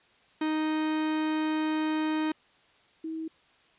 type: tone pair in turn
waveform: 45% pulse / sine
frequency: 311.1 / 320.8 Hz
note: D#4 / E4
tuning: 0 / -47 cents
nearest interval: minor second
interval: 53 cents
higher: second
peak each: -26 / -32 dBFS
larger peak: first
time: 0.41-2.32 / 3.04-3.28 s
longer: first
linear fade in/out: 5 ms
effects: white hiss -62 dBFS RMS until 3.78 s + resampled to 8000 Hz

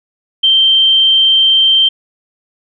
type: tone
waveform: sine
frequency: 3136 Hz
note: G7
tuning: in tune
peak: -6 dBFS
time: 0.43-1.89 s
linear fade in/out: 10 ms
effects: none

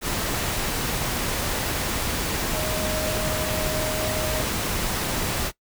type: tone in noise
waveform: sine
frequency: 622.3 Hz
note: D#5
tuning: in tune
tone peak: -29 dBFS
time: 2.52-4.45 s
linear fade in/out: 50 ms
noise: pink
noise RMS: -26 dBFS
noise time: 0.01-5.52 s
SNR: -6 dB
effects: noise-tail reverb RT60 0.1 s tail -19 dB re dry

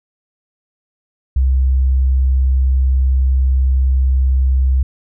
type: tone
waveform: sine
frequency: 65.41 Hz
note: C2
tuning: in tune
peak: -10 dBFS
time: 1.36-4.83 s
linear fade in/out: 5 ms
effects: none

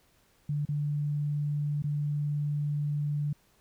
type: tone with dropouts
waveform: sine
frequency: 146.83 Hz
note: D3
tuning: in tune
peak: -27 dBFS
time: 0.49-3.33 s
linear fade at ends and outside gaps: 5 ms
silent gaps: 0.653-0.688 / 1.823-1.84 s
effects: pink hiss -66 dBFS RMS until 3.6 s

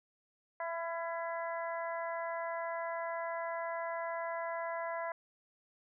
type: harmonic tone with a mistuned harmonic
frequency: 333.9 Hz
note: E4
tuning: 22 cents sharp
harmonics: 2 / 3 / 4 / 5 / 6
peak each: -38 / -40 / -48 / -46 / -47 dBFS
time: 0.6-5.12 s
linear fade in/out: 2 ms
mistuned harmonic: 4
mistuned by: +30 cents
effects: none

